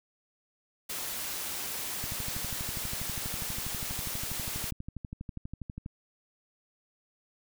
white noise, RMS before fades -36 dBFS, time 0.89-4.71 s, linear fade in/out 10 ms
click train, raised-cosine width 5 ms, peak -26 dBFS, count 48, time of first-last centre 2.04-5.861 s, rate 12.3 Hz
effects none

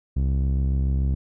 sawtooth tone with low-pass filter, 67 Hz, C2, 42 cents sharp, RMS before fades -22 dBFS, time 0.16-1.15 s, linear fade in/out 10 ms, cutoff 180 Hz, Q 0.68, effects none

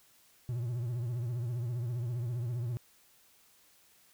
triangle tone with vibrato, 120 Hz, B2, 49 cents flat, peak -30 dBFS, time 0.49-2.77 s, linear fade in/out 0 ms, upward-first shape triangle, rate 15 Hz, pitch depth 120 cents each way, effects white hiss -64 dBFS RMS until 4.13 s

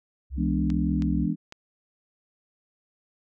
sine tone with pitch glide, 67 to 68.96 Hz, C2 to C#2, +42 to -8 cents, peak -28 dBFS, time 0.3-1.28 s, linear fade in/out 50 ms, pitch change +50 cents, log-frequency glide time 0.41-1.11 s
sine chord, E dominant seventh, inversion none, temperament equal with one note detuned, 166.15 / 207.7 / 246.9 / 293.7 Hz, E3 / G#3 / B3 / D4, +14 / 0 / 0 / 0 cents, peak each -27 / -28 / -30 / -29 dBFS, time 0.36-1.36 s, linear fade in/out 50 ms
clicks, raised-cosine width 0.2 ms, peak -23 dBFS, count 3, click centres 0.702 / 1.022 / 1.524 s
effects none

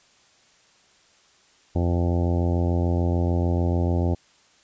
harmonic tone, 86.8 Hz, F2, 10 cents flat, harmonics 1 / 2 / 3 / 4 / 5 / 6 / 7 / 8 / 9 / 10, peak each -21 / -28 / -29 / -30 / -36 / -35 / -35 / -40 / -38 / -43 dBFS, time 1.75-4.15 s, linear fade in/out 10 ms, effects white hiss -58 dBFS RMS until 4.63 s + resampled to 16000 Hz

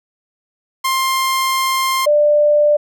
sawtooth / sine tone pair in turn, 1056 / 592.7 Hz, C6 / D5, +16 / +16 cents, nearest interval minor seventh, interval 1000 cents, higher first, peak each -11 / -9 dBFS, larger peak second, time 0.84-2.06 / 2.06-2.77 s, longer first, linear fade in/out 10 ms, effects none

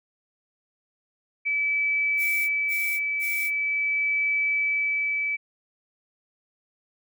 sine tone with tremolo, 2302 Hz, D7, 35 cents flat, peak -21 dBFS, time 1.45-5.37 s, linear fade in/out 20 ms, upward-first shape sine, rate 0.43 Hz, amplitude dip 30%
violet noise bursts, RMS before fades -35 dBFS, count 3, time 2.17-3.51 s, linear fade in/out 50 ms, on 320 ms, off 190 ms
effects none

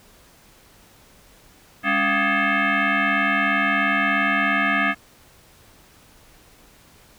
sine tone with frequency modulation, 203.5 Hz, G#3, 35 cents flat, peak -17 dBFS, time 1.83-4.95 s, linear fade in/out 50 ms, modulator 484 Hz, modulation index 4.7, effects pink hiss -52 dBFS RMS until 7.18 s

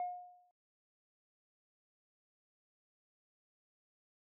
sine tone with exponential decay, 717 Hz, F5, 45 cents sharp, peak -32 dBFS, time 0-0.51 s, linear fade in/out 1 ms, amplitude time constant 110 ms, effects noise-tail reverb RT60 0.1 s tail -24 dB re dry + tanh soft clip ceiling -32 dBFS

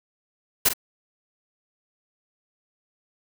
white noise with echo, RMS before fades -17 dBFS, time 0.65-0.69 s, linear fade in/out 10 ms, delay 46 ms, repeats 1, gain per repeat -10 dB, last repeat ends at 0.736 s, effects none

